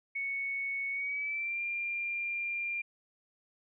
sine tone with pitch glide, 2217 to 2390 Hz, C#7 to D7, 0 to +30 cents, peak -32 dBFS, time 0.15-2.82 s, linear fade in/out 10 ms, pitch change +130 cents, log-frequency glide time 0.91-1.62 s, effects none

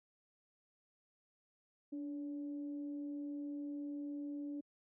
sine tone with frequency modulation, 289.8 Hz, D4, 23 cents flat, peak -40 dBFS, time 1.92-4.61 s, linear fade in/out 10 ms, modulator 276 Hz, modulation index 0.28, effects high-pass 80 Hz 12 dB/octave

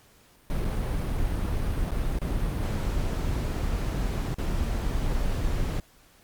brown noise with dropouts, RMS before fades -27 dBFS, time 0.5-5.8 s, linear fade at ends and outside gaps 1 ms, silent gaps 0.646-0.65 / 1.909-1.916 / 2.188-2.216 / 4.344-4.384 s, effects pink hiss -58 dBFS RMS until 6.23 s + Opus 48 kbps

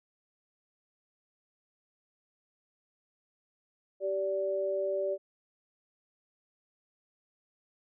sine tone pair together, 387.8 / 581 Hz, G4 / D5, -19 / -19 cents, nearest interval perfect fifth, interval 700 cents, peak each -33 / -30 dBFS, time 4-5.18 s, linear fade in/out 50 ms, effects none

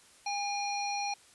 harmonic tone with a mistuned harmonic, 810 Hz, G#5, 43 cents flat, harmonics 1 / 3 / 5 / 7, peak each -33 / -38 / -40 / -41 dBFS, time 0.26-1.14 s, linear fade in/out 5 ms, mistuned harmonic 5, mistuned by +66 cents, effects white hiss -59 dBFS RMS until 1.34 s + resampled to 24000 Hz

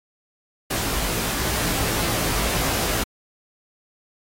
pink noise with comb filter, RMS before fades -24 dBFS, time 0.7-3.04 s, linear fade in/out 10 ms, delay 18 ms, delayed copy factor +0.9, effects AAC 48 kbps

